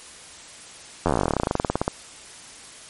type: slowing click train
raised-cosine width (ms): 1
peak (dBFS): -6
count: 28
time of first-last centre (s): 1.06-1.879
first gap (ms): 11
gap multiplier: 1.07
effects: white hiss -43 dBFS RMS until 2.89 s + MP3 48 kbps